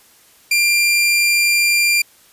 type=tone; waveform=sawtooth; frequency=2384 Hz; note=D7; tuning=25 cents sharp; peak=-9 dBFS; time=0.51-2.02 s; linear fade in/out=5 ms; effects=white hiss -50 dBFS RMS until 2.32 s + resampled to 32000 Hz